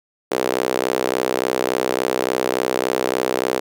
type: tone with high-pass filter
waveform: sawtooth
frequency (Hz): 63.5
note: B1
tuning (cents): +49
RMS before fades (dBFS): -21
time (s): 0.31-3.6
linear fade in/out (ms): 10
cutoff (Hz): 430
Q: 2.2
effects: none